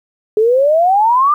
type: exponential sweep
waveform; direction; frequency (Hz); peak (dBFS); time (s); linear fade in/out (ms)
sine; up; 418.8 to 1220; -8; 0.37-1.34; 2
effects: 8-bit